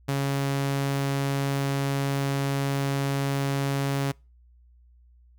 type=tone; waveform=sawtooth; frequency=138.59 Hz; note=C#3; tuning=in tune; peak=-20 dBFS; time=0.08-4.12 s; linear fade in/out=10 ms; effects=noise-tail reverb RT60 0.3 s tail -26 dB re dry + added 60 Hz sine -53 dBFS peak until 5.38 s